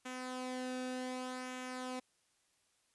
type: tone with flanger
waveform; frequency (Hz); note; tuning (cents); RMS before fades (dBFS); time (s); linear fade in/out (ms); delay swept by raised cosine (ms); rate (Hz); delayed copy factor
sawtooth; 254.4; C4; -48; -42; 0.05-2; 10; 0.21 to 0.97; 0.66; -0.5
effects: white hiss -75 dBFS RMS until 2.94 s + resampled to 24000 Hz